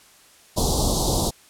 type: band-stop noise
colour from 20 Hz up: pink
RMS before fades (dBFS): -21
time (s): 0.56-1.31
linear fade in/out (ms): 20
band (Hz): 1000 to 3700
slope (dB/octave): 48
effects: white hiss -52 dBFS RMS until 1.49 s + low-pass 11000 Hz 12 dB/octave